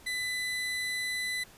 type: tone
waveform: 30% pulse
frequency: 2000 Hz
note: B6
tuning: 21 cents sharp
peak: -28 dBFS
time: 0.06-1.44 s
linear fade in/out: 10 ms
effects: pink hiss -55 dBFS RMS until 1.57 s + resampled to 32000 Hz